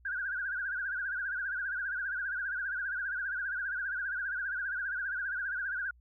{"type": "tone with vibrato", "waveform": "sine", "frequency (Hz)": 1530, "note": "G6", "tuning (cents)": -42, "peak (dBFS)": -32, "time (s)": [0.05, 5.91], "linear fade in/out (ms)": 5, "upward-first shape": "triangle", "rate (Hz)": 15, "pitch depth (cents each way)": 140, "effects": ["added 60 Hz sine -58 dBFS peak until 6 s"]}